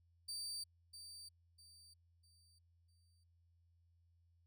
30% pulse tone with echo, 4638 Hz, D8, 22 cents flat, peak -40 dBFS, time 0.28-0.64 s, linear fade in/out 10 ms, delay 650 ms, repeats 4, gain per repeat -9 dB, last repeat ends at 3.24 s, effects added 85 Hz sine -70 dBFS peak until 4.46 s

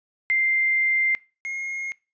sine / triangle tone pair in turn, 2093 / 2147 Hz, C7 / C7, 0 / +44 cents, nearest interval unison, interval 44 cents, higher second, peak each -18 / -26 dBFS, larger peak first, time 0.3-1.15 / 1.45-1.92 s, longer first, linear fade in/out 0 ms, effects noise-tail reverb RT60 0.3 s tail -22 dB re dry + resampled to 16000 Hz

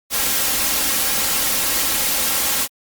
white noise with comb filter, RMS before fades -19 dBFS, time 0.1-2.68 s, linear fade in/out 50 ms, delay 3.7 ms, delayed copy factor +0.5, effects Opus 48 kbps

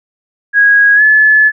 sine tone with pitch glide, 1650 to 1723.1 Hz, G#6 to A6, -12 to -37 cents, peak -4 dBFS, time 0.53-1.52 s, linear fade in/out 50 ms, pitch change +75 cents, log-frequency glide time 0.95-1.02 s, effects none

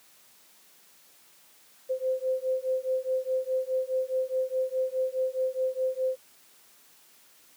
sine beating tone pair, 516 / 520.8 Hz, C5 / C5, -24 / -8 cents, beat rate 4.8 Hz, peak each -29 dBFS, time 1.89-6.17 s, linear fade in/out 20 ms, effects white hiss -58 dBFS RMS until 7.56 s + high-pass 150 Hz 12 dB/octave

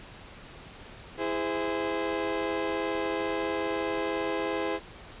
30% pulse chord, E augmented, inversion none, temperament just, 329.6 / 412 / 515 Hz, E4 / G#4 / B#4, 0 / -14 / -28 cents, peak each -30 dBFS, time 1.17-4.8 s, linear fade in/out 50 ms, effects pink hiss -47 dBFS RMS until 5.2 s + resampled to 8000 Hz

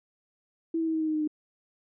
sine tone with pitch steps, 328.3 / 324.7 / 321.2 / 317.7 / 314.2 / 310.8 / 307.4 / 304 Hz, E4 / E4 / E4 / D#4 / D#4 / D#4 / D#4 / D#4, -7 / -26 / -45 / +36 / +17 / -2 / -21 / -40 cents, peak -25 dBFS, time 0.74-1.276 s, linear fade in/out 5 ms, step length 67 ms, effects none

